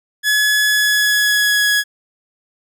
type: tone with pitch glide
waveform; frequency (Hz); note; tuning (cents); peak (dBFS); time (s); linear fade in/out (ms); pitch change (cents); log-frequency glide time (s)
sawtooth; 1700 to 1674.7; G#6 to G#6; +40 to +14; -9; 0.23-1.84; 50; -26; 0.66-1.69
effects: none